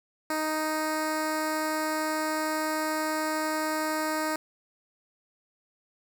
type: tone with notch filter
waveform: 10% pulse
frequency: 311.1 Hz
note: D#4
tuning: in tune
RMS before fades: -29 dBFS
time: 0.3-4.36 s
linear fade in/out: 2 ms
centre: 3200 Hz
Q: 1.4
effects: none